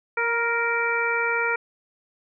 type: harmonic tone with a mistuned harmonic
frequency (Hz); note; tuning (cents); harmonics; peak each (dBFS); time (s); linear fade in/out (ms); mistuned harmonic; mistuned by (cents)
466.2; A#4; 0; 1 / 2 / 3 / 4 / 5; -28 / -29 / -25 / -30 / -27; 0.17-1.56; 5; 2; +17
effects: none